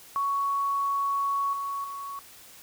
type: tone with level steps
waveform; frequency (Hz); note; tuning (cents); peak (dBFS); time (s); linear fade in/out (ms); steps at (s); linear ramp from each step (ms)
sine; 1115; C#6; +10; -24 / -29 / -34; 0.16-2.19; 0; 1.53 / 1.84; 2
effects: white hiss -50 dBFS RMS until 2.62 s